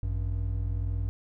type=tone pair together; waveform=triangle; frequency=53.55 / 95.3 Hz; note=A1 / G2; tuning=-46 / -48 cents; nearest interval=minor seventh; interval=998 cents; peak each=-28 dBFS; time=0.03-1.09 s; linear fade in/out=0 ms; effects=none